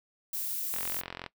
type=noise; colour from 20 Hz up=violet; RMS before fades=-34 dBFS; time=0.33-1.01 s; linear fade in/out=5 ms
type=click train; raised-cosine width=0.3 ms; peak=-21 dBFS; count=24; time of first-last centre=0.74-1.263 s; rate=44 Hz
effects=noise-tail reverb RT60 0.1 s tail -19 dB re dry